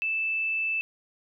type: tone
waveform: sine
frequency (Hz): 2637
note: E7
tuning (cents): 0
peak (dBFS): -25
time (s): 0.02-0.81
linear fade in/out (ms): 0
effects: none